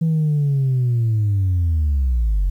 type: linear sweep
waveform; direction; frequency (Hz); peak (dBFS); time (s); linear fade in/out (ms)
sine; down; 164.81 to 43.65; -13; 0.01-2.5; 10
effects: tanh soft clip ceiling -13 dBFS + 9-bit